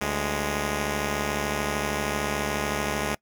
5% pulse tone pair together, 73.42 / 207.7 Hz, D2 / G#3, 0 / 0 cents, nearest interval octave + tritone, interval 1800 cents, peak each -17 dBFS, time 0.01-3.15 s, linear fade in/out 5 ms, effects noise-tail reverb RT60 0.1 s tail -23 dB re dry

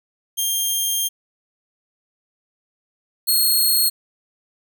10% pulse tone pair in turn, 3198 / 4282 Hz, G7 / C8, +34 / +39 cents, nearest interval perfect fourth, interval 505 cents, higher second, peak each -11 / -8 dBFS, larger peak second, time 0.37-1.09 / 3.27-3.9 s, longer first, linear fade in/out 20 ms, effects none

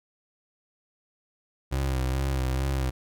30% pulse tone with vibrato, 66 Hz, C2, 16 cents sharp, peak -22 dBFS, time 1.71-2.91 s, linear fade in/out 20 ms, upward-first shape sine, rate 2.3 Hz, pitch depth 49 cents each way, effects none

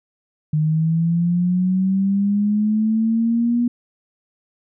sine linear sweep, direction up, 151.8 to 241.8 Hz, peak -15 dBFS, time 0.53-3.68 s, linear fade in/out 5 ms, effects none

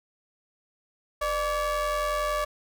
square ring-modulated tone, 277.2 Hz, C#4, in tune, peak -23 dBFS, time 1.21-2.45 s, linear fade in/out 10 ms, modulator 877 Hz, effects none

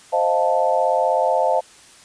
sine chord, F dominant seventh, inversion second, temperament equal, 523.3 / 622.3 / 698.5 / 880 Hz, C5 / Eb5 / F5 / A5, 0 / 0 / 0 / 0 cents, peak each -21 dBFS, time 0.12-1.61 s, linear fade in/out 20 ms, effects white hiss -47 dBFS RMS until 2.04 s + resampled to 22050 Hz

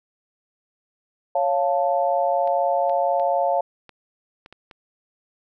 sine chord, Db augmented, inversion none, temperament equal, 554.4 / 698.5 / 880 Hz, Db5 / F5 / A5, 0 / 0 / 0 cents, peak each -22 / -21 / -25 dBFS, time 1.35-3.61 s, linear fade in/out 5 ms
clicks, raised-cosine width 0.3 ms, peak -27 dBFS, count 7, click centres 2.475 / 2.896 / 3.198 / 3.893 / 4.461 / 4.526 / 4.712 s
effects none

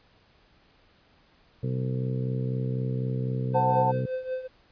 harmonic tone, 64 Hz, C2, 38 cents flat, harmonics 2 / 3 / 4 / 5 / 6 / 7 / 8, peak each -27 / -35 / -38 / -46 / -44 / -37 / -44 dBFS, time 1.63-4.06 s, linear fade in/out 5 ms
triangle tone with tremolo, 515 Hz, C5, 28 cents flat, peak -24 dBFS, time 3.53-4.48 s, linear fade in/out 20 ms, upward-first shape triangle, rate 5.3 Hz, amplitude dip 80%
sine chord, F# diminished, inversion second, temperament equal with one note detuned, 523.3 / 740 / 889.2 Hz, C5 / F#5 / A5, 0 / 0 / +18 cents, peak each -28 / -28 / -23 dBFS, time 3.54-3.92 s, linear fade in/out 20 ms
effects pink hiss -61 dBFS RMS until 4.71 s + resampled to 11025 Hz

